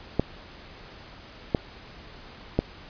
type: clicks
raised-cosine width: 2 ms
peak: -7 dBFS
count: 3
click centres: 0.196 / 1.548 / 2.59 s
effects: pink hiss -46 dBFS RMS until 2.89 s + resampled to 11025 Hz